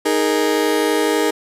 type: chord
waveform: 35% pulse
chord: D# suspended fourth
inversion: none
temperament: just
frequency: 311.1 / 414.8 / 466.7 Hz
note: D#4 / G#4 / A#4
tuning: 0 / -2 / +2 cents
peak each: -18 dBFS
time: 0.05-1.31 s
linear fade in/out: 10 ms
effects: resampled to 32000 Hz